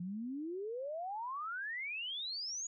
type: exponential sweep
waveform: sine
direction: up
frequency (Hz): 170.7 to 6900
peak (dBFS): -38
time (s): 0-2.67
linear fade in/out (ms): 5
effects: none